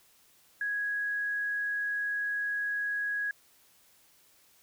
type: tone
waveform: sine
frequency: 1661.2 Hz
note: G#6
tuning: in tune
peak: -29 dBFS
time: 0.61-3.31 s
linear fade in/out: 2 ms
effects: white hiss -63 dBFS RMS until 4.62 s